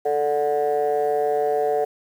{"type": "chord", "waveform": "sine", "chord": "D major", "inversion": "second", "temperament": "just", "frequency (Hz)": [440.5, 587.3, 734.2], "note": ["A4", "D5", "F#5"], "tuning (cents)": [2, 0, -14], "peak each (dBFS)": [-20, -24, -22], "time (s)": [0.05, 1.85], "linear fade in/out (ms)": 10, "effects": ["tanh soft clip ceiling -13 dBFS", "8-bit"]}